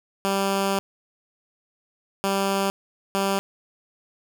10% pulse tone bursts at uneven times, 196 Hz, G3, in tune, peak -13 dBFS, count 3, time 0.25-0.79 / 2.24-2.7 / 3.15-3.39 s, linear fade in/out 0 ms, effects none

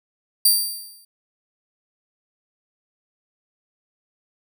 10% pulse tone with exponential decay, 4699 Hz, D8, in tune, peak -4 dBFS, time 0.45-1.05 s, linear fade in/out 5 ms, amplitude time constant 130 ms, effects none

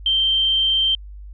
sine tone, 3136 Hz, G7, in tune, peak -15 dBFS, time 0.06-0.95 s, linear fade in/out 2 ms, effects added 50 Hz sine -34 dBFS peak until 1.33 s

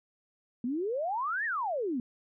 sine exponential two-way sweep, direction up then down, 230.1 to 1900 to 230.1 Hz, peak -29 dBFS, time 0.64-2 s, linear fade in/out 2 ms, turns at 1.45 s, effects none

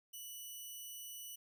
5% pulse tone, 2960 Hz, F#7, in tune, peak -38 dBFS, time 0.13-1.36 s, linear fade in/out 10 ms, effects none

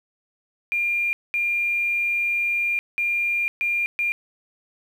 sine tone bursts at uneven times, 2400 Hz, D7, 37 cents sharp, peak -20 dBFS, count 5, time 0.72-1.13 / 1.34-2.79 / 2.98-3.48 / 3.61-3.86 / 3.99-4.12 s, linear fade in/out 0 ms, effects 8-bit

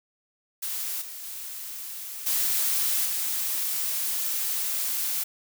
blue noise with level steps, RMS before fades -31 / -39 / -37 / -25 / -28 dBFS, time 0.62-5.24 s, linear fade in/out 10 ms, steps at 1.01 / 1.23 / 2.26 / 3.05 s, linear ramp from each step 10 ms, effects none

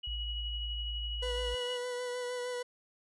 sine tone with tremolo, 2915 Hz, F#7, 26 cents flat, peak -36 dBFS, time 0.03-1.78 s, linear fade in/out 10 ms, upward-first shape sine, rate 12 Hz, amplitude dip 30%
sine tone, 55.6 Hz, A1, 19 cents sharp, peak -36 dBFS, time 0.07-1.55 s, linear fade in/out 5 ms
40% pulse tone with vibrato, 493.9 Hz, B4, in tune, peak -34 dBFS, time 1.22-2.63 s, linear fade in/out 10 ms, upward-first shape sine, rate 6.5 Hz, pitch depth 20 cents each way
effects resampled to 24000 Hz

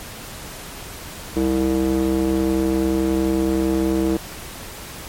square tone with band-pass filter, 65.41 Hz, C2, in tune, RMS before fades -19 dBFS, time 1.36-4.17 s, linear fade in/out 5 ms, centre 350 Hz, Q 2.8, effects pink hiss -35 dBFS RMS until 5.08 s + MP3 64 kbps

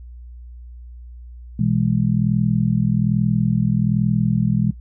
sine chord, E major, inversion second, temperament just, 123.61 / 164.81 / 206 Hz, B2 / E3 / G#3, +2 / 0 / -14 cents, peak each -20 dBFS, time 1.59-4.71 s, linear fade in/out 5 ms, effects noise-tail reverb RT60 0.1 s tail -18 dB re dry + added 60 Hz sine -35 dBFS peak until 4.8 s

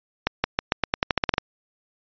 accelerating click train, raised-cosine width 0.3 ms, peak -3 dBFS, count 13, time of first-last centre 0.27-1.381 s, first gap 170 ms, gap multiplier 0.88, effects resampled to 11025 Hz

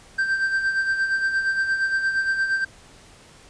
triangle tone with tremolo, 1568 Hz, G6, in tune, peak -16 dBFS, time 0.18-2.65 s, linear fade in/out 10 ms, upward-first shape sine, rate 8.6 Hz, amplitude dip 55%, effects pink hiss -49 dBFS RMS until 3.49 s + resampled to 22050 Hz

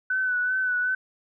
sine tone with vibrato, 1500 Hz, F#6, 23 cents sharp, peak -22 dBFS, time 0.1-0.95 s, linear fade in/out 5 ms, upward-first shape sine, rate 2.6 Hz, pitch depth 33 cents each way, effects none

